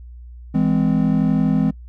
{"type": "chord", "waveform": "triangle", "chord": "E augmented", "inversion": "none", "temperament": "just", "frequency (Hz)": [164.81, 206, 257.5], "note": ["E3", "G#3", "B#3"], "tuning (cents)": [0, -14, -28], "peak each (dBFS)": -17, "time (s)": [0.54, 1.71], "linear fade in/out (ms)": 10, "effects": ["noise-tail reverb RT60 0.1 s tail -22 dB re dry", "added 60 Hz sine -35 dBFS peak until 1.88 s"]}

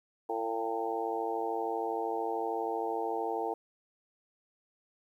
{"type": "harmonic tone with a mistuned harmonic", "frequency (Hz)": 113, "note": "A2", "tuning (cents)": 47, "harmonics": [3, 4, 5, 6, 7, 8], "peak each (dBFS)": [-39, -35, -45, -39, -36, -39], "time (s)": [0.29, 3.54], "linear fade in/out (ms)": 5, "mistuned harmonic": 6, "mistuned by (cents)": 36, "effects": ["11-bit"]}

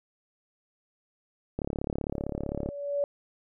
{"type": "click train", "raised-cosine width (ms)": 2, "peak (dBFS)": -17, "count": 40, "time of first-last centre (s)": [1.59, 2.689], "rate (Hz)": 35.5}
{"type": "tone with exponential growth", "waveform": "sine", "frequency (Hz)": 571, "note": "D5", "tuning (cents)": -49, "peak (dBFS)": -23, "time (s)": [2.12, 3.04], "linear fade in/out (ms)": 1, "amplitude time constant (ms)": 200}
{"effects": []}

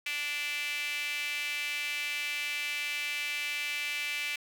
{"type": "tone with high-pass filter", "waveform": "sawtooth", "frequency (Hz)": 292.4, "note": "D4", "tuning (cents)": -7, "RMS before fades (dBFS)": -34, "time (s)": [0.06, 4.36], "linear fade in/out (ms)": 5, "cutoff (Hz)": 2400, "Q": 5.4, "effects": ["9-bit"]}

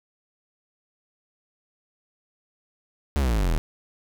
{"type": "exponential sweep", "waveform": "45% pulse", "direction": "down", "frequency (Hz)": [75.5, 36.71], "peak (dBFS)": -20, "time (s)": [3.16, 3.58], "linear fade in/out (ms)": 0, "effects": []}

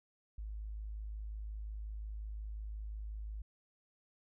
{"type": "tone", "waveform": "sine", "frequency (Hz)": 52.8, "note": "G#1", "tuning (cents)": 29, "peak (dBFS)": -40, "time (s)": [0.38, 3.42], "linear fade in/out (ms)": 5, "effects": []}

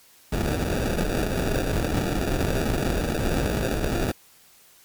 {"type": "noise with sample-and-hold", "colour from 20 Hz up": "pink", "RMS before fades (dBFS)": -24, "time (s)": [0.32, 4.12], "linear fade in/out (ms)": 10, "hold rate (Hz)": 1050, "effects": ["white hiss -54 dBFS RMS until 4.84 s", "MP3 96 kbps"]}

